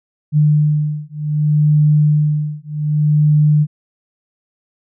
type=beating tone pair; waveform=sine; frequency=150 / 150.65 Hz; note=D3 / D3; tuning=+37 / +44 cents; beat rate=0.65 Hz; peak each=-14 dBFS; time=0.32-3.67 s; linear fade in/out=50 ms; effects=none